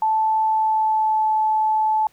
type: tone with pitch glide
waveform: sine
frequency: 876 to 867.9 Hz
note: A5 to A5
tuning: -8 to -24 cents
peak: -16 dBFS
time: 0.02-2.07 s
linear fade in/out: 2 ms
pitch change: -16 cents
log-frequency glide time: 0.44-1.29 s
effects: pink hiss -58 dBFS RMS until 2.12 s